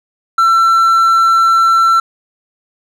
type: tone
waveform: triangle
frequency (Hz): 1345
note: E6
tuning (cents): +34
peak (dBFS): -5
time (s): 0.38-2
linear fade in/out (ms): 5
effects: none